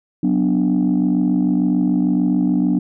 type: chord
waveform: sine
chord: B minor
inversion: second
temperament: equal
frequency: 185 / 246.9 / 293.7 Hz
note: F#3 / B3 / D4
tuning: 0 / 0 / 0 cents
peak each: -17 dBFS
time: 0.23-2.79 s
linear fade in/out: 5 ms
effects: tanh soft clip ceiling -9 dBFS